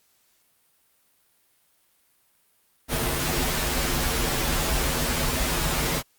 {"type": "noise with comb filter", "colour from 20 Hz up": "pink", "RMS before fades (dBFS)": -25, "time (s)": [2.88, 6.03], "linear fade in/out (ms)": 50, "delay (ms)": 10, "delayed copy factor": -0.9, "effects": ["white hiss -65 dBFS RMS until 6.18 s", "Opus 48 kbps"]}